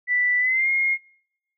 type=tone with pitch glide; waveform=sine; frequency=1975.5 to 2142 Hz; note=B6 to C7; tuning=0 to +40 cents; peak=-18 dBFS; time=0.07-0.98 s; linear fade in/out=50 ms; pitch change=+140 cents; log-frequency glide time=0.39-0.69 s; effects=noise-tail reverb RT60 0.8 s tail -26 dB re dry